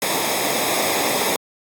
pink noise with comb filter, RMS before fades -21 dBFS, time 0.02-1.36 s, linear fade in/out 0 ms, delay 0.68 ms, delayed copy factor -0.65, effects high-pass 200 Hz 12 dB/octave + AAC 64 kbps

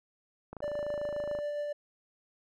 click train, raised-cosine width 1 ms, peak -28 dBFS, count 24, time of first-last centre 0.53-1.388 s, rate 26.8 Hz
triangle tone with tremolo, 587.3 Hz, D5, in tune, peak -29 dBFS, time 0.62-1.73 s, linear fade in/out 10 ms, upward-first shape sine, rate 7.4 Hz, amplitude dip 25%
effects none

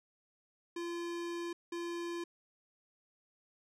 square tone bursts at uneven times, 343.1 Hz, F4, 31 cents flat, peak -38 dBFS, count 2, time 0.76-1.53 / 1.72-2.24 s, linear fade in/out 5 ms, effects low-pass 8000 Hz 12 dB/octave

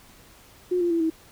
sine tone with pitch steps, 360 / 346.9 / 334.3 / 322.2 Hz, F#4 / F4 / E4 / E4, -47 / -12 / +24 / -39 cents, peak -20 dBFS, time 0.71-1.102 s, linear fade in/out 10 ms, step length 98 ms, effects pink hiss -52 dBFS RMS until 1.31 s

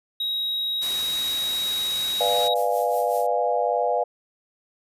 triangle tone, 3811 Hz, A#7, 38 cents sharp, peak -22 dBFS, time 0.2-2.54 s, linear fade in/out 5 ms
white noise, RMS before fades -33 dBFS, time 0.81-2.49 s, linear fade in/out 20 ms
sine chord, B diminished seventh, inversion none, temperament equal with one note detuned, 493.9 / 595.2 / 698.5 / 830.6 Hz, B4 / D5 / F5 / Ab5, 0 / +23 / 0 / 0 cents, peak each -25 / -26 / -24 / -27 dBFS, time 2.2-4.04 s, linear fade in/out 10 ms
violet noise with tremolo, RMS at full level -35 dBFS, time 2.55-3.27 s, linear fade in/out 10 ms, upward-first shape sine, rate 5.3 Hz, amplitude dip 65%
effects resampled to 32000 Hz

